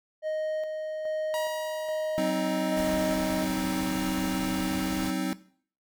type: tone with tremolo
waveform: triangle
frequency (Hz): 622.3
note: D#5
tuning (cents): 0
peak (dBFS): -25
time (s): 0.22-3.48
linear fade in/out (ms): 50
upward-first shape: square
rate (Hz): 1.2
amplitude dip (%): 35
type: tone with exponential decay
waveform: sawtooth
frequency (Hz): 956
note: A#5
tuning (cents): +43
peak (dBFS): -27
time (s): 1.34-4.01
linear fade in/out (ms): 0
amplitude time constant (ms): 580
type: chord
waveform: square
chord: C diminished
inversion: second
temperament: just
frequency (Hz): 188.37 / 261.6 / 314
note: Gb3 / C4 / Eb4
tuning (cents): +31 / 0 / +16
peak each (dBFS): -32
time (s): 2.18-5.33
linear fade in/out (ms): 0
type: noise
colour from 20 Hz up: pink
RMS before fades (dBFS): -38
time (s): 2.76-5.11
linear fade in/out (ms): 10
effects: noise-tail reverb RT60 0.5 s tail -17 dB re dry